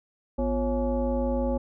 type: tone with frequency modulation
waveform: sine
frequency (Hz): 246.9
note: B3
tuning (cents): 0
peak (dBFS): -23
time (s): 0.38-1.58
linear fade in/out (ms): 10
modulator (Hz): 300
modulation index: 1.4
effects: none